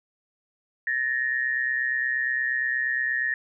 sine tone pair together, 1733.5 / 1862 Hz, A6 / A#6, -26 / -2 cents, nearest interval minor second, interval 124 cents, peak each -27 / -25 dBFS, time 0.87-3.34 s, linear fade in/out 2 ms, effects none

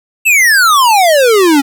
square exponential sweep, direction down, 2720 to 268.7 Hz, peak -6 dBFS, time 0.25-1.62 s, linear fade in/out 20 ms, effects none

